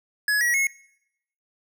square tone with pitch steps, 1688 / 1916.7 / 2176 Hz, G#6 / A#6 / C#7, +28 / +48 / -33 cents, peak -20 dBFS, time 0.28-0.67 s, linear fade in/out 2 ms, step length 130 ms, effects noise-tail reverb RT60 0.8 s tail -23 dB re dry

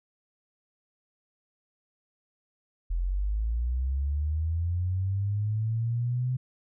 sine linear sweep, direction up, 41.2 to 128.5 Hz, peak -25 dBFS, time 2.9-6.37 s, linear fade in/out 10 ms, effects none

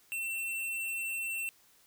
square tone, 2698 Hz, E7, 40 cents sharp, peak -34 dBFS, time 0.12-1.49 s, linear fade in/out 0 ms, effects white hiss -64 dBFS RMS until 1.86 s

